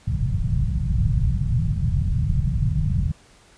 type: low-pass noise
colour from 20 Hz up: white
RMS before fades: -21 dBFS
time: 0.07-3.12 s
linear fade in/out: 10 ms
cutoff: 160 Hz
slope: 48 dB/octave
effects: pink hiss -53 dBFS RMS until 3.57 s + resampled to 22050 Hz